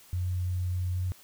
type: tone with pitch glide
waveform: sine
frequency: 90.4 to 91.24 Hz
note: F#2 to F#2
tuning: -40 to -24 cents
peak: -27 dBFS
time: 0.13-1.12 s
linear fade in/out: 0 ms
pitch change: +16 cents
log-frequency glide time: 0.92-0.99 s
effects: white hiss -55 dBFS RMS until 1.23 s